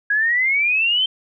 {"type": "exponential sweep", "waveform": "sine", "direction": "up", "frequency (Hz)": [1641, 3136], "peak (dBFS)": -15, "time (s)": [0.1, 1.06], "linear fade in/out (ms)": 5, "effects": []}